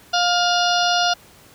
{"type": "harmonic tone with a mistuned harmonic", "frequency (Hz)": 705, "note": "F5", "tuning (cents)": 16, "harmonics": [1, 2, 4, 5, 6, 7, 8], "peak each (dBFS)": [-19, -22, -25, -26, -27, -27, -28], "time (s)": [0.13, 1.14], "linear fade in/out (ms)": 10, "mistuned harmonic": 4, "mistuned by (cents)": 18, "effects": ["pink hiss -48 dBFS RMS until 1.54 s", "high-pass 60 Hz 12 dB/octave"]}